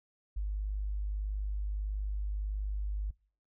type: tone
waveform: sine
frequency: 50.8 Hz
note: G#1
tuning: 38 cents flat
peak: -31 dBFS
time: 0.36-3.11 s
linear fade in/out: 10 ms
effects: noise-tail reverb RT60 0.5 s tail -26 dB re dry